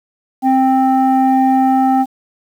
sine tone pair together, 263 / 788 Hz, C4 / G5, +9 / +9 cents, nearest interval octave + perfect fifth, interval 1900 cents, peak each -10 dBFS, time 0.42-2.06 s, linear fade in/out 50 ms, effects tanh soft clip ceiling -6 dBFS + 7-bit

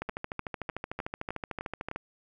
two click trains, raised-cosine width 0.5 ms, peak -19 / -20 dBFS, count 27 / 7, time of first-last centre 0.02-1.96 / 0.09-1.914 s, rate 13.4 / 3.29 Hz, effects none

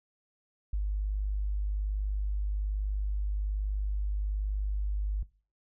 sine tone, 50.6 Hz, G#1, 44 cents flat, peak -27 dBFS, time 0.73-5.23 s, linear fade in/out 5 ms, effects noise-tail reverb RT60 0.4 s tail -21 dB re dry

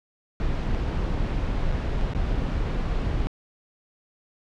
brown noise with dropouts, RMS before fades -25 dBFS, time 0.4-3.27 s, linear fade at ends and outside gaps 0 ms, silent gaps 0.748-0.752 / 1.718-1.724 / 2.012-2.016 / 2.135-2.149 s, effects low-pass 4000 Hz 12 dB/octave

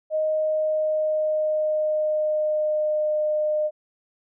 sine tone with pitch glide, 622.3 to 608.8 Hz, D#5 to D#5, 0 to -38 cents, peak -20 dBFS, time 0.1-3.71 s, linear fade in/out 50 ms, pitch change -38 cents, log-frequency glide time 0.23-3.18 s, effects none

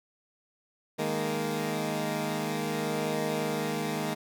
15% pulse chord, D# suspended fourth, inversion none, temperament equal, 155.56 / 207.7 / 233.1 Hz, D#3 / G#3 / A#3, 0 / 0 / 0 cents, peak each -27 dBFS, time 0.98-4.15 s, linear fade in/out 20 ms, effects none

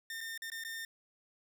sawtooth tone with dropouts, 1814 Hz, A#6, 48 cents flat, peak -36 dBFS, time 0.1-0.85 s, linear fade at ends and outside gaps 2 ms, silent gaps 0.207-0.211 / 0.377-0.42 / 0.501-0.518 / 0.638-0.648 s, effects none

